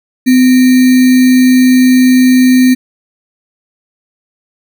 sine tone with sample-and-hold, 254.3 Hz, C4, 49 cents flat, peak -3 dBFS, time 0.26-2.75 s, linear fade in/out 20 ms, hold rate 2100 Hz, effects none

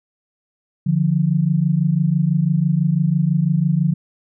sine tone pair together, 148 / 174.03 Hz, D3 / F3, +14 / -6 cents, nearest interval minor third, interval 280 cents, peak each -17 dBFS, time 0.86-3.94 s, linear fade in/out 10 ms, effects none

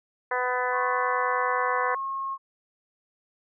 harmonic tone, 250.1 Hz, B3, 22 cents sharp, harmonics 2 / 3 / 4 / 5 / 6 / 7 / 8, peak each -30 / -32 / -29 / -35 / -33 / -32 / -36 dBFS, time 0.31-1.95 s, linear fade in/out 5 ms
sine tone with pitch glide, 1090 to 1081.8 Hz, C#6 to C#6, -29 to -43 cents, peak -28 dBFS, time 0.71-2.38 s, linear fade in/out 50 ms, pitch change -14 cents, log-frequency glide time 1.62-2.01 s
effects none

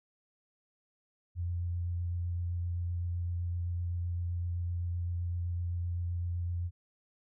sine tone with vibrato, 87.1 Hz, F2, 4 cents flat, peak -31 dBFS, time 1.35-6.71 s, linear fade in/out 50 ms, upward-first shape triangle, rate 7.8 Hz, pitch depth 16 cents each way, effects none

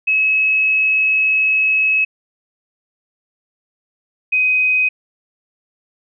sine tone pair in turn, 2573 / 2513 Hz, E7 / D#7, -43 / +17 cents, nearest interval unison, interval 40 cents, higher first, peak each -12 dBFS, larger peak neither, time 0.07-2.05 / 4.32-4.89 s, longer first, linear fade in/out 10 ms, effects none

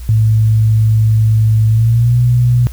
sine tone with pitch glide, 110 to 122.05 Hz, A2 to B2, 0 to -20 cents, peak -7 dBFS, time 0.09-2.67 s, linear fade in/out 0 ms, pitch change +180 cents, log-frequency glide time 1.69-2.18 s, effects added 60 Hz sine -24 dBFS peak until 2.72 s + white hiss -41 dBFS RMS until 2.72 s

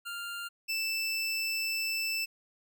25% pulse tone pair in turn, 1396.9 / 2648 Hz, F6 / E7, 0 / +7 cents, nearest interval major seventh, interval 1107 cents, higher second, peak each -33 / -26 dBFS, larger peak second, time 0.05-0.49 / 0.68-2.26 s, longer second, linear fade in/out 20 ms, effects none

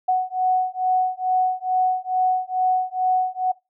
sine beating tone pair, 740 / 742.3 Hz, F#5 / F#5, 0 / +5 cents, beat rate 2.3 Hz, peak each -21 dBFS, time 0.08-3.52 s, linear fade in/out 10 ms, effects noise-tail reverb RT60 0.2 s tail -20 dB re dry

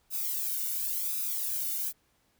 violet noise with flanger, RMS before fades -32 dBFS, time 0.1-1.93 s, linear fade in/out 50 ms, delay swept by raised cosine 0.79 to 1.39 ms, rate 0.93 Hz, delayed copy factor +0.9, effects pink hiss -70 dBFS RMS until 2.39 s

